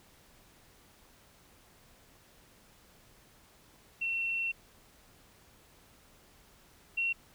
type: tone pair in turn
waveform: sine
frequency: 2712 / 2729 Hz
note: E7 / F7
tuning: +49 / -41 cents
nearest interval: unison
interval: 10 cents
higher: second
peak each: -30 / -28 dBFS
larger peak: second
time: 4.01-4.52 / 6.97-7.13 s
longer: first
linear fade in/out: 10 ms
effects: pink hiss -61 dBFS RMS until 7.34 s